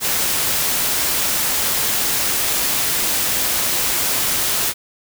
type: noise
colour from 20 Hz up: white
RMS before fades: -19 dBFS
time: 0-4.74 s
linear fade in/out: 50 ms
effects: none